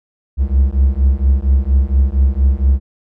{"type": "beating tone pair", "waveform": "triangle", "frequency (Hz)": [65.2, 69.5], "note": ["C2", "C#2"], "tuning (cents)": [-5, 5], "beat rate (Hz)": 4.3, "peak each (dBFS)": -11, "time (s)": [0.37, 2.8], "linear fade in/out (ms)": 50, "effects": []}